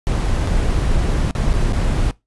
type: noise with dropouts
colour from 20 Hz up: brown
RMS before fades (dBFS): -17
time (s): 0.07-2.11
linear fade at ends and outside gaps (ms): 0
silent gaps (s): 0.469-0.473 / 1.309-1.351 / 1.532-1.538 / 1.723-1.732
effects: noise-tail reverb RT60 0.2 s tail -21 dB re dry + resampled to 24000 Hz

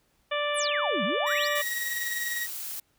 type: harmonic tone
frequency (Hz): 587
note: D5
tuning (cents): -1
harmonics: 1 / 2 / 3 / 4 / 5 / 6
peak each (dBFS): -29 / -32 / -34 / -35 / -36 / -37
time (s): 0.31-1.62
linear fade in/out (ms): 10
type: exponential two-way sweep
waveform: sine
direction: down then up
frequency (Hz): 11970 to 174.61 to 6090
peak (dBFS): -29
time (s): 0.54-1.49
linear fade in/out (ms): 50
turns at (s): 1.04
type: tone with tremolo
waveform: 40% pulse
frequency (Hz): 1900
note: A#6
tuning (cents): +33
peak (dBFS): -27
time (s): 1.26-2.47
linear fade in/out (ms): 20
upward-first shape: sine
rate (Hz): 20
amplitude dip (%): 45
type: noise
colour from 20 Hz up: blue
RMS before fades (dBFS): -36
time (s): 1.55-2.8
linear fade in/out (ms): 5
effects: pink hiss -69 dBFS RMS until 2.98 s

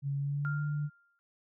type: tone with pitch glide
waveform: sine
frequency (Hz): 140 to 147.56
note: C#3 to D3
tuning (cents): +18 to +9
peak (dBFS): -30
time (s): 0.02-0.9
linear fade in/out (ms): 50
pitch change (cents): +91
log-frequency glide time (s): 0.17-0.62
type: tone with exponential decay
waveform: sine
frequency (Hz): 1396.9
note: F6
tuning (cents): 0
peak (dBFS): -34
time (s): 0.45-1.19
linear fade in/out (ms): 0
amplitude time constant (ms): 160
effects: none

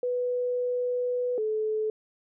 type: tone pair in turn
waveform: sine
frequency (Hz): 493.9 / 432.7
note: B4 / A4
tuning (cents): 0 / -29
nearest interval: major second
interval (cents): 229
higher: first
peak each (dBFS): -25 / -25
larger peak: neither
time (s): 0.03-1.38 / 1.38-1.9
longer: first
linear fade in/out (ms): 2
effects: none

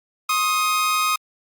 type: tone pair together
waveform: sawtooth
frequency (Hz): 1067 / 1251.1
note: C6 / D#6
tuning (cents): +34 / +9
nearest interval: minor third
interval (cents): 275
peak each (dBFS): -24 / -15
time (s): 0.29-1.16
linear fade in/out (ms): 5
effects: Opus 48 kbps

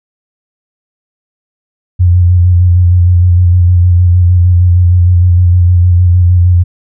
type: tone with vibrato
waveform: sine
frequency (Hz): 88.8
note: F2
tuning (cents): +29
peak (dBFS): -3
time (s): 1.99-6.64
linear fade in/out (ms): 20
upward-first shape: square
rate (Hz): 6.5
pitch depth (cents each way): 28
effects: none

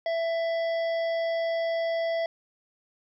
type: harmonic tone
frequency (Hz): 664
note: E5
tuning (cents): +12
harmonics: 1 / 3 / 5 / 7 / 8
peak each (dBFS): -25 / -37 / -44 / -48 / -49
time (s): 0.06-2.26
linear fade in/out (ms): 2
effects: 11-bit

